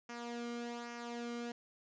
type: tone with flanger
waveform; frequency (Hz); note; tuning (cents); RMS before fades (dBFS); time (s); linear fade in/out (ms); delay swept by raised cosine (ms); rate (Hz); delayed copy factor
sawtooth; 237.6; A#3; +33; -43; 0.09-1.52; 5; 0.25 to 1.15; 1.2; -0.6
effects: resampled to 16000 Hz